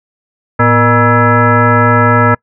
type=tone with frequency modulation; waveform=sine; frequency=604 Hz; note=D5; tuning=48 cents sharp; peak=-5 dBFS; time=0.59-2.35 s; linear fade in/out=10 ms; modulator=358 Hz; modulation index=3; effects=noise-tail reverb RT60 0.1 s tail -26 dB re dry